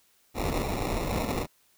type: noise with sample-and-hold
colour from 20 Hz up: pink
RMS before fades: -29 dBFS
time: 0.34-1.47 s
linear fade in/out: 50 ms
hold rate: 1575 Hz
effects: white hiss -65 dBFS RMS until 1.77 s